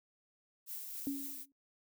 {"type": "noise with tremolo", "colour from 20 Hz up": "violet", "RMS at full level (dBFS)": -43, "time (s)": [0.66, 1.46], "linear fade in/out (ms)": 50, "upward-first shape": "triangle", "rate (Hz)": 3.8, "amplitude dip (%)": 35}
{"type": "tone with exponential decay", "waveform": "sine", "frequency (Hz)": 277.2, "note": "C#4", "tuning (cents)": 0, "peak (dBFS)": -31, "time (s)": [1.07, 1.52], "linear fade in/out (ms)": 1, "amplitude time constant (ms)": 96}
{"effects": ["noise-tail reverb RT60 0.1 s tail -18 dB re dry"]}